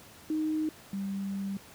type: tone pair in turn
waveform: sine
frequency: 311.1 / 196.36 Hz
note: D#4 / G3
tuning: 0 / +3 cents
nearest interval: minor sixth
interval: 797 cents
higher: first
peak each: -27 / -31 dBFS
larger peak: first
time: 0.3-0.69 / 0.93-1.57 s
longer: second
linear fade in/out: 2 ms
effects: pink hiss -52 dBFS RMS until 1.74 s + high-pass 80 Hz 12 dB/octave